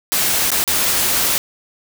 white noise with dropouts, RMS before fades -17 dBFS, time 0.12-1.38 s, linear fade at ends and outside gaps 0 ms, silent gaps 0.504-0.517 / 0.64-0.677 s, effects none

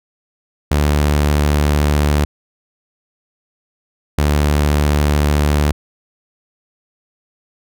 sawtooth tone pair in turn, 73.7 / 73.7 Hz, D2 / D2, +7 / +7 cents, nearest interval unison, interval 0 cents, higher neither, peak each -8 dBFS, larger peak neither, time 0.71-2.25 / 4.18-5.72 s, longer neither, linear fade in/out 5 ms, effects none

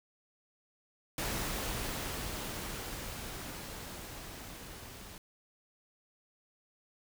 pink noise with level ramp, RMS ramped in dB -35 to -49 dBFS, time 1.18-5.18 s, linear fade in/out 2 ms, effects none

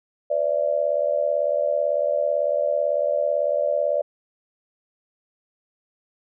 sine tone with amplitude modulation, 583 Hz, D5, 13 cents flat, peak -15 dBFS, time 0.3-4.02 s, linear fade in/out 10 ms, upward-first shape sine, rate 78 Hz, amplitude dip 90%, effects none

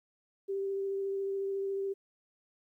sine tone with vibrato, 392 Hz, G4, in tune, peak -31 dBFS, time 0.48-1.94 s, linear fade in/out 20 ms, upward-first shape sine, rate 14 Hz, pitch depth 11 cents each way, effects 12-bit

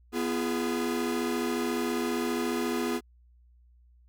45% pulse chord, F diminished, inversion second, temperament equal with one note detuned, 246.9 / 340.7 / 415.3 Hz, Cb4 / F4 / Ab4, 0 / -43 / 0 cents, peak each -31 / -32 / -33 dBFS, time 0.12-3.01 s, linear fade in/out 50 ms, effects added 60 Hz sine -56 dBFS peak until 4.08 s

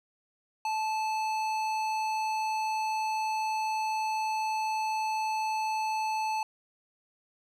sine tone with tanh clipping, 872 Hz, A5, 16 cents flat, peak -30 dBFS, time 0.65-6.43 s, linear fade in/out 2 ms, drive 16 dB, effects none

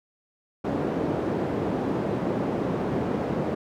white band-pass noise, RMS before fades -27 dBFS, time 0.64-3.55 s, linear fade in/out 10 ms, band 140 to 420 Hz, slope 12 dB/octave, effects none

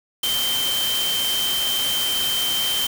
sine tone in noise, 3121 Hz, G7, 8 cents flat, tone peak -21 dBFS, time 0.23-2.87 s, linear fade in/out 5 ms, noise white, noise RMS -26 dBFS, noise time 0.23-2.87 s, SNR +2 dB, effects none

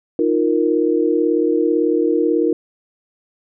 sine chord, Eb suspended second, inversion none, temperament equal, 311.1 / 349.2 / 466.2 Hz, Eb4 / F4 / Bb4, 0 / 0 / 0 cents, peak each -18 dBFS, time 0.19-2.53 s, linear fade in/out 2 ms, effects none

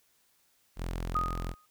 sawtooth tone, 43.03 Hz, F1, 25 cents flat, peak -29 dBFS, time 0.76-1.55 s, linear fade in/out 50 ms
sine tone with exponential decay, 1244.5 Hz, D#6, in tune, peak -24 dBFS, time 1.15-1.66 s, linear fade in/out 5 ms, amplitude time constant 110 ms
effects white hiss -69 dBFS RMS until 1.7 s

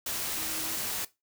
sine tone in noise, 318 Hz, D#4, 38 cents sharp, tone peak -44 dBFS, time 0.37-0.76 s, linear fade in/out 5 ms, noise white, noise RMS -33 dBFS, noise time 0.06-1.05 s, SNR -14 dB, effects noise-tail reverb RT60 0.2 s tail -17 dB re dry

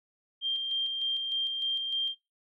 sine tone with tremolo, 3181 Hz, G7, 25 cents sharp, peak -27 dBFS, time 0.41-2.15 s, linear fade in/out 50 ms, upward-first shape square, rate 3.3 Hz, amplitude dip 35%, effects noise-tail reverb RT60 0.3 s tail -23 dB re dry

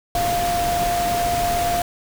sine tone in noise, 698.5 Hz, F5, in tune, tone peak -19 dBFS, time 0.15-1.82 s, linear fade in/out 2 ms, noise pink, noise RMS -26 dBFS, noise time 0.15-1.82 s, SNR +4 dB, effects none

